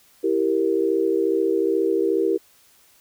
sine chord, E diminished, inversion none, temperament equal, 329.6 / 392 / 466.2 Hz, E4 / G4 / Bb4, 0 / 0 / 0 cents, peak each -23 / -21 / -23 dBFS, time 0.23-2.38 s, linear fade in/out 20 ms, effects white hiss -56 dBFS RMS until 3 s

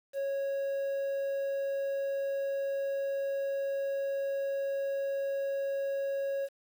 triangle tone with quantisation, 551 Hz, C#5, 11 cents flat, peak -28 dBFS, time 0.13-6.49 s, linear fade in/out 50 ms, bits 9, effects none

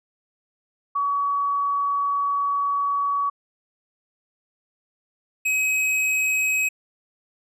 sine / square tone pair in turn, 1132 / 2541 Hz, C#6 / D#7, +36 / +36 cents, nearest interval octave + major second, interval 1400 cents, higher second, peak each -20 dBFS, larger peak neither, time 0.95-3.3 / 5.45-6.69 s, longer first, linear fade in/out 10 ms, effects low-pass 12000 Hz 12 dB/octave

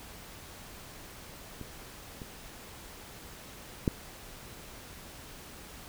clicks, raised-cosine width 3 ms, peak -28 / -29 / -12 dBFS, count 3, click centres 1.613 / 2.218 / 3.878 s, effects pink hiss -48 dBFS RMS until 5.88 s

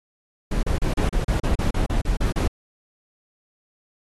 brown noise bursts, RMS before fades -21 dBFS, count 13, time 0.51-2.478 s, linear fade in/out 5 ms, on 120 ms, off 34 ms, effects AAC 32 kbps

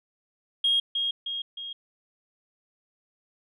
sine tone with echo, 3258 Hz, G#7, 34 cents flat, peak -19 dBFS, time 0.64-0.8 s, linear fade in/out 5 ms, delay 310 ms, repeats 3, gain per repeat -5 dB, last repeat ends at 1.73 s, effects tanh soft clip ceiling -15 dBFS

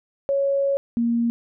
sine tone pair in turn, 554.4 / 234.2 Hz, C#5 / A#3, 0 / +8 cents, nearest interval octave + minor third, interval 1492 cents, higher first, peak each -18 dBFS, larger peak neither, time 0.29-0.77 / 0.97-1.3 s, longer first, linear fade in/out 0 ms, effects none

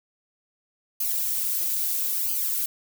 violet noise with flanger, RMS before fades -26 dBFS, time 1-2.66 s, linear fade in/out 5 ms, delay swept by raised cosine 0.54 to 4.24 ms, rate 0.76 Hz, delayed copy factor -0.95, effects none

